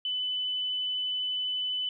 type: tone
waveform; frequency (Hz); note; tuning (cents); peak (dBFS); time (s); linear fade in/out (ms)
sine; 3004; F#7; +26; -28; 0.05-1.89; 2
effects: none